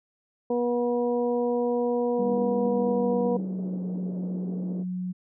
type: harmonic tone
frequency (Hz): 241.7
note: B3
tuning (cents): -37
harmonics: 1 / 2 / 3 / 4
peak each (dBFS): -28 / -24 / -35 / -37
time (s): 0.5-3.37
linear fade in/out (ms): 5
type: band-pass noise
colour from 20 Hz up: pink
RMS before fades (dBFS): -40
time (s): 2.17-4.85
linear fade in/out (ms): 50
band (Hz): 200 to 490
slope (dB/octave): 24
type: tone with pitch glide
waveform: sine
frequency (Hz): 199.8 to 182.16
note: G3 to F#3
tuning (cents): +33 to -27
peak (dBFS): -28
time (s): 2.18-5.13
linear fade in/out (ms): 20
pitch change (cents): -160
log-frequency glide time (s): 2.73-3.85
effects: none